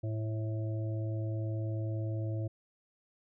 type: harmonic tone with a mistuned harmonic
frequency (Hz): 109.2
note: A2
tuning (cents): -13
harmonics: 1 / 3 / 5 / 6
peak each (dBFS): -32 / -42 / -46 / -48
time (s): 0.03-2.48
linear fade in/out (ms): 10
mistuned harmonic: 3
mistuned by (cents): +20
effects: none